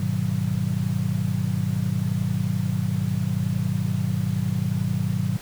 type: chord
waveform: sine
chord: G# minor seventh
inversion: none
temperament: just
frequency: 103.83 / 124.59 / 155.74 / 186.89 Hz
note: G#2 / B2 / D#3 / F#3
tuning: 0 / +16 / +2 / +18 cents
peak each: -27 dBFS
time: 0-5.37 s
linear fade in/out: 5 ms
effects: pink hiss -42 dBFS RMS until 5.41 s